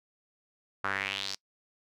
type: tone with band-pass filter sweep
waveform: sawtooth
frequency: 98 Hz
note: G2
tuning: in tune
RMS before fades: -34 dBFS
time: 0.84-1.35 s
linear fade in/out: 5 ms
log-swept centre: 1300 to 5200 Hz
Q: 3.6
effects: noise-tail reverb RT60 0.1 s tail -25 dB re dry